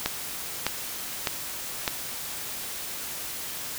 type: click train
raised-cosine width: 0.2 ms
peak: -6 dBFS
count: 4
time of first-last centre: 0.06-1.878 s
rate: 1.65 Hz
effects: white hiss -35 dBFS RMS until 3.78 s